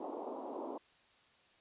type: band-pass noise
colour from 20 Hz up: pink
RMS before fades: -43 dBFS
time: 0-0.78 s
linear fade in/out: 5 ms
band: 260 to 1000 Hz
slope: 48 dB/octave
effects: white hiss -67 dBFS RMS until 1.6 s + resampled to 8000 Hz